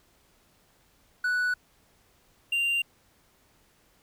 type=tone pair in turn; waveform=triangle; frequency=1480 / 2780 Hz; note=F#6 / F7; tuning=0 / -9 cents; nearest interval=major seventh; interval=1091 cents; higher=second; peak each=-22 dBFS; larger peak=neither; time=1.24-1.54 / 2.52-2.82 s; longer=neither; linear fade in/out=5 ms; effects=pink hiss -64 dBFS RMS until 4.02 s